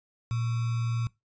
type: tone with sample-and-hold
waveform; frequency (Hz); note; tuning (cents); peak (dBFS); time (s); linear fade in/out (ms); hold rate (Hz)
sine; 116.54; A#2; 0; -26; 0.31-1.07; 0; 1225
effects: noise-tail reverb RT60 0.2 s tail -21 dB re dry + resampled to 16000 Hz